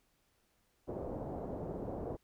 white low-pass noise, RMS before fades -41 dBFS, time 0.87-2.17 s, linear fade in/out 20 ms, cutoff 640 Hz, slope 24 dB/octave, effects pink hiss -75 dBFS RMS until 2.23 s

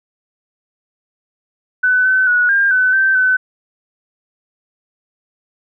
sine tone with pitch steps, 1502 / 1521 / 1463 / 1603 / 1509 / 1555 / 1513 Hz, F#6 / F#6 / F#6 / G6 / F#6 / G6 / F#6, +26 / +47 / -20 / +38 / +34 / -14 / +38 cents, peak -10 dBFS, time 1.83-3.37 s, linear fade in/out 10 ms, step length 220 ms, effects none

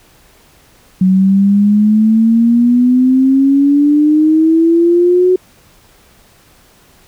sine exponential sweep, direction up, 185 to 370 Hz, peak -6 dBFS, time 1.01-5.36 s, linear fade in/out 5 ms, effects pink hiss -47 dBFS RMS until 7.07 s

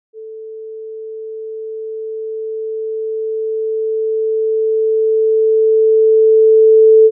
sine tone with level ramp, 440 Hz, A4, in tune, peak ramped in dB -28 to -3 dBFS, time 0.13-7.11 s, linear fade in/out 50 ms, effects none

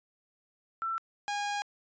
sine / sawtooth tone pair in turn, 1339 / 818.5 Hz, E6 / G#5, +27 / -25 cents, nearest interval major sixth, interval 852 cents, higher first, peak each -30 / -27 dBFS, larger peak second, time 0.82-0.98 / 1.28-1.62 s, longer second, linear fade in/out 0 ms, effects resampled to 16000 Hz

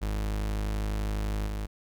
40% pulse tone with level steps, 51.91 Hz, G#1, in tune, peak -27 / -30 dBFS, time 0.01-1.67 s, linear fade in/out 20 ms, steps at 1.46 s, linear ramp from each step 20 ms, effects none

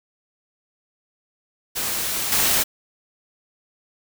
white noise with level steps, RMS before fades -25 / -19 dBFS, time 1.75-2.64 s, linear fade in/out 20 ms, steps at 2.32 s, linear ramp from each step 2 ms, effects none

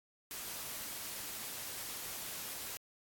white noise, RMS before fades -43 dBFS, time 0.31-2.77 s, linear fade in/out 0 ms, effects AAC 64 kbps

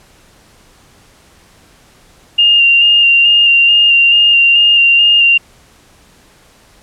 sine tone with vibrato, 2800 Hz, F7, 4 cents sharp, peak -5 dBFS, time 2.38-5.38 s, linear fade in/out 10 ms, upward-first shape square, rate 2.3 Hz, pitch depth 17 cents each way, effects pink hiss -46 dBFS RMS until 6.82 s + low-pass 11000 Hz 12 dB/octave

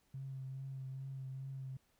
triangle tone with vibrato, 133.6 Hz, C3, 36 cents sharp, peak -38 dBFS, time 0.14-1.77 s, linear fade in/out 5 ms, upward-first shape triangle, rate 2.4 Hz, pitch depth 27 cents each way, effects tanh soft clip ceiling -40 dBFS + pink hiss -75 dBFS RMS until 1.99 s

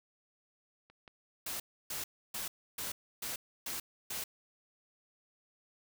clicks, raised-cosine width 0.3 ms, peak -43 / -35 / -36 dBFS, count 3, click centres 0.9 / 1.078 / 2.011 s
white noise bursts, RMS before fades -39 dBFS, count 7, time 1.46-4.24 s, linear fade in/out 5 ms, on 140 ms, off 300 ms
effects none

